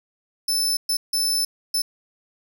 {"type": "tone bursts at uneven times", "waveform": "sawtooth", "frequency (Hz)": 5274, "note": "E8", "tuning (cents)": 0, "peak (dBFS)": -17, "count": 4, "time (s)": [[0.48, 0.77], [0.89, 0.97], [1.13, 1.45], [1.74, 1.82]], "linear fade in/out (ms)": 5, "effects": []}